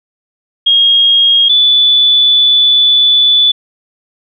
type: tone pair in turn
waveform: sine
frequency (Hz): 3261 / 3472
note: G#7 / A7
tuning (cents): -32 / -24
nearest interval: minor second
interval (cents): 108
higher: second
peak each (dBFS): -5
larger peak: neither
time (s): 0.66-1.49 / 1.49-3.52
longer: second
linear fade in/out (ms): 10
effects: none